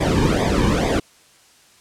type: noise with flanger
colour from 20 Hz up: brown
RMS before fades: -18 dBFS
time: 0-1 s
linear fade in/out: 10 ms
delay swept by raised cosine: 0.7 to 1.52 ms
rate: 2.3 Hz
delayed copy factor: -0.95
effects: white hiss -52 dBFS RMS until 1.8 s + low-pass 9000 Hz 12 dB/octave